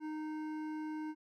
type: tone with hard clipping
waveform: triangle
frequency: 309 Hz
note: D#4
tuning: 12 cents flat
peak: -40 dBFS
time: 0-1.15 s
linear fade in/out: 50 ms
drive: 15 dB
effects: none